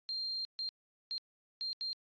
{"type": "tone bursts at uneven times", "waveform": "sine", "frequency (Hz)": 4186, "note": "C8", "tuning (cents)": 0, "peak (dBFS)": -35, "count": 5, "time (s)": [[0.09, 0.45], [0.59, 0.69], [1.11, 1.18], [1.61, 1.73], [1.81, 1.93]], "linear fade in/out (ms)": 0, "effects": ["resampled to 11025 Hz"]}